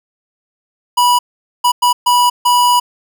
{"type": "tone bursts at uneven times", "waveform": "square", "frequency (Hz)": 978, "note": "B5", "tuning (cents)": -17, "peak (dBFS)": -9, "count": 5, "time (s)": [[0.97, 1.19], [1.64, 1.72], [1.82, 1.93], [2.06, 2.3], [2.45, 2.8]], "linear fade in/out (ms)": 10, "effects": []}